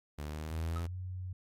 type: linear sweep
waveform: sawtooth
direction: up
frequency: 73.2 to 85.8 Hz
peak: -34 dBFS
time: 0.18-0.87 s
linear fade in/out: 10 ms
type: tone with pitch glide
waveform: sine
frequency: 82.41 to 91.97 Hz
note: E2 to F#2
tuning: 0 to -10 cents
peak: -37 dBFS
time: 0.5-1.33 s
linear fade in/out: 5 ms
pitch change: +190 cents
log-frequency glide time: 0.78-0.95 s
type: tone with exponential decay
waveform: triangle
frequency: 1276 Hz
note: D#6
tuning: 43 cents sharp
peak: -36 dBFS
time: 0.76-0.88 s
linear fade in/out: 2 ms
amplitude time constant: 26 ms
effects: MP3 64 kbps